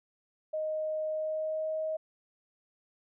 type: tone with pitch glide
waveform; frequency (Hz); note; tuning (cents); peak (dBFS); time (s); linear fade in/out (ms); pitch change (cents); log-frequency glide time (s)
sine; 622.3 to 629.9; D#5 to D#5; 0 to +21; -30; 0.53-1.97; 10; +21; 1.09-1.77
effects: none